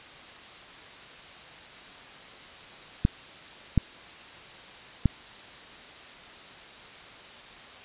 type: clicks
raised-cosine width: 5 ms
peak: -7 dBFS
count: 3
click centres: 3.051 / 3.777 / 5.057 s
effects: white hiss -46 dBFS RMS until 7.84 s + resampled to 8000 Hz